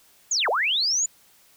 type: linear two-way sweep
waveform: sine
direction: down then up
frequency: 7090 to 411.8 to 7090 Hz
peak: -20 dBFS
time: 0.31-1.06 s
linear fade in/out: 5 ms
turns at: 0.49 s
effects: white hiss -57 dBFS RMS until 1.56 s